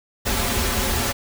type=noise with comb filter; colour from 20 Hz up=pink; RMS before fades=-22 dBFS; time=0.25-1.13 s; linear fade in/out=20 ms; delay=6.4 ms; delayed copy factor=-0.9; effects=none